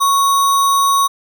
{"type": "tone with sample-and-hold", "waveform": "sine", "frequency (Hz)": 1108.7, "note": "C#6", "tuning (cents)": 0, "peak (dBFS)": -10, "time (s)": [0, 1.08], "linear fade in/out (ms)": 20, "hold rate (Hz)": 4900, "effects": []}